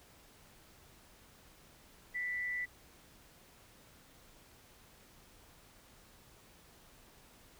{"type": "tone with amplitude modulation", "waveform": "sine", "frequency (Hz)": 1975.5, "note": "B6", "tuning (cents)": 0, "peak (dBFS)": -33, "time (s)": [2.14, 2.66], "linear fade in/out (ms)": 20, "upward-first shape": "sine", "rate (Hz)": 181, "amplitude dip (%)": 35, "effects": ["pink hiss -61 dBFS RMS until 7.59 s"]}